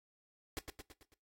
pink noise with echo, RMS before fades -40 dBFS, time 0.57-0.59 s, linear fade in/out 0 ms, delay 110 ms, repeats 5, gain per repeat -5 dB, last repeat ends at 1.14 s, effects noise-tail reverb RT60 0.2 s tail -19 dB re dry + AAC 48 kbps

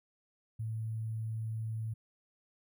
sine tone with sample-and-hold, 111 Hz, A2, 16 cents sharp, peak -34 dBFS, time 0.59-1.94 s, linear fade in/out 10 ms, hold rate 11025 Hz, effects none

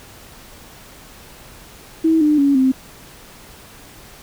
sine tone with pitch steps, 322.3 / 300.7 / 280.6 / 261.8 Hz, E4 / D4 / C#4 / C4, -39 / +41 / +21 / +1 cents, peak -11 dBFS, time 2.04-2.72 s, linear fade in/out 10 ms, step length 170 ms, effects pink hiss -42 dBFS RMS until 4.22 s

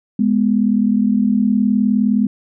sine tone pair together, 208 / 247.4 Hz, G#3 / B3, +3 / +3 cents, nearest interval minor third, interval 300 cents, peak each -14 / -16 dBFS, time 0.19-2.27 s, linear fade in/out 5 ms, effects none

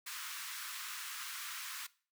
pink high-pass noise, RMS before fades -44 dBFS, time 0.06-1.87 s, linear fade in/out 10 ms, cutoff 1100 Hz, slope 48 dB/octave, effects noise-tail reverb RT60 0.4 s tail -20 dB re dry

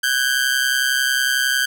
sawtooth ring-modulated tone, 1568 Hz, G6, in tune, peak -10 dBFS, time 0.03-1.66 s, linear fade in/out 10 ms, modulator 65.5 Hz, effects none

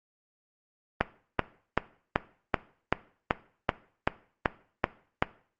click train, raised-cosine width 0.5 ms, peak -6 dBFS, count 12, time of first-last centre 1.01-5.225 s, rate 2.61 Hz, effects noise-tail reverb RT60 0.5 s tail -18 dB re dry + Opus 24 kbps

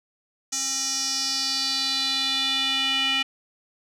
square tone with band-pass filter sweep, 268.6 Hz, C4, 46 cents sharp, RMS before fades -25 dBFS, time 0.52-3.23 s, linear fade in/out 10 ms, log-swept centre 6400 to 2800 Hz, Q 4.6, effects none

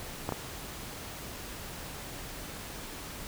clicks, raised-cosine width 1 ms, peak -17 dBFS, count 2, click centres 0.291 / 0.323 s, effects pink hiss -42 dBFS RMS until 3.27 s

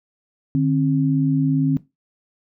sine tone pair together, 150.5 / 268.2 Hz, D3 / C4, +43 / +43 cents, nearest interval minor seventh, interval 1000 cents, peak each -18 dBFS, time 0.55-1.77 s, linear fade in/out 0 ms, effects noise-tail reverb RT60 0.2 s tail -17 dB re dry

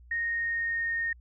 sine tone with pitch glide, 1858 to 1844.1 Hz, A#6 to A#6, -6 to -19 cents, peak -27 dBFS, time 0.11-1.13 s, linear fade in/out 5 ms, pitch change -13 cents, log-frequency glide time 0.31-0.95 s, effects added 60 Hz sine -50 dBFS peak until 1.2 s

